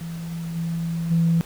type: tone with level steps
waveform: sine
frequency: 166.6 Hz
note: E3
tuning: 19 cents sharp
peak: -29 / -27 / -23 / -15 dBFS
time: 0.01-1.41 s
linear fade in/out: 0 ms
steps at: 0.3 / 0.55 / 1.1 s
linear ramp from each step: 20 ms
effects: tanh soft clip ceiling -11 dBFS + pink hiss -44 dBFS RMS until 1.45 s